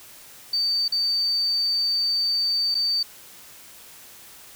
sine tone with dropouts, 4592 Hz, D8, 40 cents flat, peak -20 dBFS, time 0.53-3.03 s, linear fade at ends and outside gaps 5 ms, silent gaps 0.881-0.921 / 2.745-2.75 s, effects white hiss -46 dBFS RMS until 4.55 s

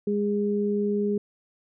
sine tone pair together, 205.3 / 410.7 Hz, G#3 / G#4, -20 / -19 cents, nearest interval octave, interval 1201 cents, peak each -25 dBFS, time 0.07-1.18 s, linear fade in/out 5 ms, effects none

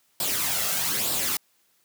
white noise with flanger, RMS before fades -26 dBFS, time 0.2-1.37 s, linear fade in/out 2 ms, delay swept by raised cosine 0.23 to 1.53 ms, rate 1.1 Hz, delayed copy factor +0.55, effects white hiss -66 dBFS RMS until 1.84 s + high-pass 100 Hz 12 dB/octave

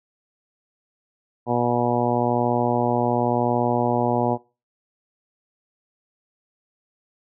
harmonic tone, 120.9 Hz, B2, 36 cents flat, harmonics 1 / 2 / 3 / 4 / 5 / 6 / 7 / 8, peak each -28 / -25 / -27 / -27 / -27 / -26 / -27 / -29 dBFS, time 1.46-4.38 s, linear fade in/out 50 ms, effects noise-tail reverb RT60 0.3 s tail -20 dB re dry

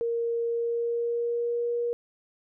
sine tone with pitch glide, 466.2 to 475.4 Hz, A#4 to A#4, 0 to +34 cents, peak -25 dBFS, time 0.01-1.93 s, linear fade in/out 0 ms, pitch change +34 cents, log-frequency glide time 0.44-1.71 s, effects none

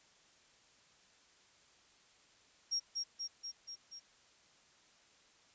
sine tone with echo, 5588 Hz, F8, in tune, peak -32 dBFS, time 2.71-2.8 s, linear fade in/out 20 ms, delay 240 ms, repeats 5, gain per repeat -3 dB, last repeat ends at 4 s, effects white hiss -66 dBFS RMS until 5.54 s + resampled to 16000 Hz

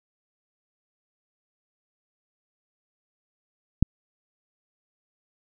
click, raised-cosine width 5 ms, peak -4 dBFS, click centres 3.826 s, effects none

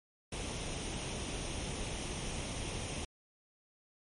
pink noise with comb filter, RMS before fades -39 dBFS, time 0.32-3.05 s, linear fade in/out 5 ms, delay 0.33 ms, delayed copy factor +0.5, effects MP3 48 kbps

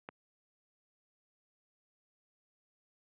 click, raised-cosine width 0.5 ms, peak -27 dBFS, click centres 0.089 s, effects high-pass 150 Hz 12 dB/octave + resampled to 8000 Hz

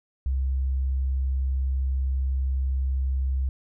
sine tone, 66.1 Hz, C2, 18 cents sharp, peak -22 dBFS, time 0.26-3.49 s, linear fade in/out 0 ms, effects none

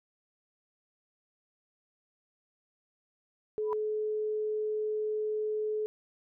sine tone, 428.2 Hz, A4, 47 cents flat, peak -29 dBFS, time 3.58-5.86 s, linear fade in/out 0 ms
sine tone with exponential growth, 987.8 Hz, B5, in tune, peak -29 dBFS, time 3.61-3.73 s, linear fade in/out 0 ms, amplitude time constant 24 ms
effects none

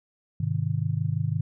sine chord, Ab major, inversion none, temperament just, 103.83 / 129.78 / 155.74 Hz, Ab2 / C3 / Eb3, 0 / -14 / +2 cents, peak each -28 dBFS, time 0.4-1.41 s, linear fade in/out 5 ms, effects none

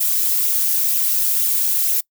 violet noise with flanger, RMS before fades -18 dBFS, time 0-2.01 s, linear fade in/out 10 ms, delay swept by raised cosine 0.29 to 5.99 ms, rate 2.1 Hz, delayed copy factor +0.55, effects noise-tail reverb RT60 0.1 s tail -24 dB re dry

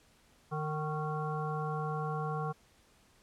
harmonic tone with a mistuned harmonic, 152.9 Hz, D#3, 30 cents flat, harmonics 1 / 3 / 5 / 7 / 9, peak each -35 / -40 / -40 / -40 / -45 dBFS, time 0.51-2.53 s, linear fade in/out 20 ms, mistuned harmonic 7, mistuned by +50 cents, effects pink hiss -65 dBFS RMS until 3.22 s + low-pass 11000 Hz 12 dB/octave

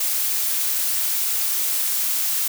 blue noise, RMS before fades -22 dBFS, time 0-2.48 s, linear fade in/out 5 ms, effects none

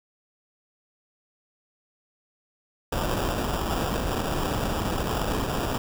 pink noise with sample-and-hold, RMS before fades -27 dBFS, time 2.92-5.78 s, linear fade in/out 5 ms, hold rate 2100 Hz, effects none

